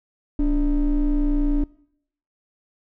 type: ring-modulated tone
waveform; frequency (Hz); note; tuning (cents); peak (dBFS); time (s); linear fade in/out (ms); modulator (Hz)
triangle; 159.7; D#3; +45; -11; 0.39-1.64; 5; 130
effects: noise-tail reverb RT60 0.7 s tail -24 dB re dry + tanh soft clip ceiling -10 dBFS